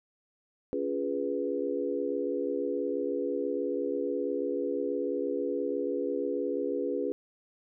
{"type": "chord", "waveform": "sine", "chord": "C# dominant seventh", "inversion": "none", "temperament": "equal with one note detuned", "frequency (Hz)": [280.9, 349.2, 415.3, 493.9], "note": ["C#4", "E#4", "G#4", "B4"], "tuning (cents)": [23, 0, 0, 0], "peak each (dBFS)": [-34, -36, -33, -33], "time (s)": [0.73, 7.12], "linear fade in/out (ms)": 0, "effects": []}